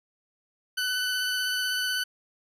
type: tone with vibrato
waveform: 20% pulse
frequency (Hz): 1500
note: F#6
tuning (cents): +23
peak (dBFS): -21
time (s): 0.77-2.04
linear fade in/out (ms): 10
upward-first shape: sine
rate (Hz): 16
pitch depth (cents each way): 12
effects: resampled to 32000 Hz